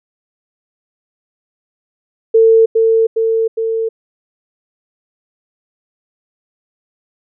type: tone with echo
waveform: sine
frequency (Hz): 450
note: A4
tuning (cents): +39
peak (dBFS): -5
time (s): 2.34-2.66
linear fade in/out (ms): 10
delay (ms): 410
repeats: 3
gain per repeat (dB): -3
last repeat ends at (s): 3.89
effects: none